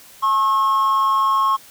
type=tone with amplitude modulation; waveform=triangle; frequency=1082 Hz; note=C#6; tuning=42 cents flat; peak=-9 dBFS; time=0.22-1.57 s; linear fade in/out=20 ms; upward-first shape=sine; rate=219 Hz; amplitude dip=60%; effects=tanh soft clip ceiling -7 dBFS + white hiss -45 dBFS RMS until 1.7 s

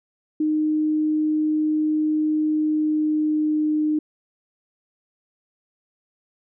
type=tone with pitch glide; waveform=sine; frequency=307.6 to 305.3 Hz; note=D#4 to D#4; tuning=-20 to -33 cents; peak=-18 dBFS; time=0.4-3.99 s; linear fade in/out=5 ms; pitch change=-13 cents; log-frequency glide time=2.46-3.73 s; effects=none

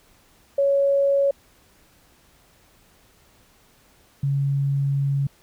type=tone pair in turn; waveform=sine; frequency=557 / 139.25 Hz; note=C#5 / C#3; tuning=+8 / +8 cents; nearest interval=2 octaves; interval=2400 cents; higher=first; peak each=-16 / -19 dBFS; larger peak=first; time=0.58-1.31 / 4.23-5.27 s; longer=second; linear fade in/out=5 ms; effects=pink hiss -57 dBFS RMS until 5.42 s

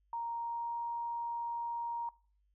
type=tone with pitch glide; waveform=sine; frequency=933 to 938.4 Hz; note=A#5 to A#5; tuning=+1 to +11 cents; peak=-35 dBFS; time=0.13-2.09 s; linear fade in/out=2 ms; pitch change=+10 cents; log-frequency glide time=0.34-0.76 s; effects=noise-tail reverb RT60 0.4 s tail -21 dB re dry + added 50 Hz sine -70 dBFS peak until 2.54 s

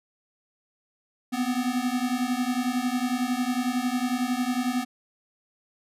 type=beating tone pair; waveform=square; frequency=244.1 / 255.1 Hz; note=B3 / C4; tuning=-20 / -44 cents; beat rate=11 Hz; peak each=-28 / -28 dBFS; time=1.32-4.85 s; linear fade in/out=20 ms; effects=resampled to 32000 Hz

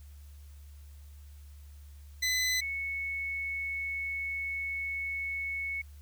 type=tone pair in turn; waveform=20% pulse / sine; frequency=2015 / 2208 Hz; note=B6 / C#7; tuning=+34 / -7 cents; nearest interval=major second; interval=159 cents; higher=second; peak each=-22 / -32 dBFS; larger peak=first; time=2.22-2.61 / 2.61-5.82 s; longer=second; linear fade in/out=10 ms; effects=added 72 Hz sine -47 dBFS peak until 6.01 s + white hiss -64 dBFS RMS until 6.01 s

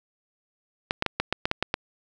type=clicks; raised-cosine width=0.3 ms; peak=-7 dBFS; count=9; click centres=0.909 / 1.024 / 1.063 / 1.2 / 1.326 / 1.455 / 1.514 / 1.626 / 1.741 s; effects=none

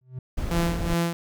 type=tone with exponential growth; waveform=triangle; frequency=128.2 Hz; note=C3; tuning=35 cents flat; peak=-26 dBFS; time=0.01-0.19 s; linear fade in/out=5 ms; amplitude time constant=39 ms
type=noise; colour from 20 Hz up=brown; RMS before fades=-28 dBFS; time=0.37-0.94 s; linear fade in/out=10 ms
type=tone with tremolo; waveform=sawtooth; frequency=169.6 Hz; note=E3; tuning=50 cents sharp; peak=-17 dBFS; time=0.51-1.13 s; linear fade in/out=0 ms; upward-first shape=sine; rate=2.6 Hz; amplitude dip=75%
effects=none

